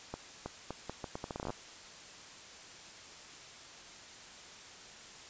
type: accelerating click train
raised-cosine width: 1 ms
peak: -24 dBFS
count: 16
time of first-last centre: 0.14-1.504 s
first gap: 320 ms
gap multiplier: 0.77
effects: white hiss -51 dBFS RMS until 5.29 s + resampled to 16000 Hz